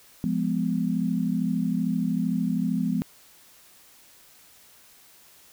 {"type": "chord", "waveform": "sine", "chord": "F diminished", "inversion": "none", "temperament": "equal with one note detuned", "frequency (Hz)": [174.61, 207.7, 250.1], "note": ["F3", "Ab3", "Cb4"], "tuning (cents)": [0, 0, 22], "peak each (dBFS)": -27, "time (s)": [0.24, 3.02], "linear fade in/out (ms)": 0, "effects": ["white hiss -54 dBFS RMS until 5.52 s"]}